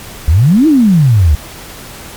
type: exponential two-way sweep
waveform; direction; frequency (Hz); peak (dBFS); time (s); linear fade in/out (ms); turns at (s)
sine; up then down; 69.2 to 329.6 to 69.2; -4; 0.28-1.35; 0; 0.67
effects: pink hiss -30 dBFS RMS until 2.16 s + MP3 96 kbps